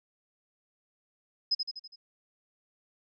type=tone with echo; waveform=sine; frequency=5070 Hz; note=D#8; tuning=32 cents sharp; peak=-23 dBFS; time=1.51-1.55 s; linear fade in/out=10 ms; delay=82 ms; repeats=5; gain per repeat=-5 dB; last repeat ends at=1.96 s; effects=none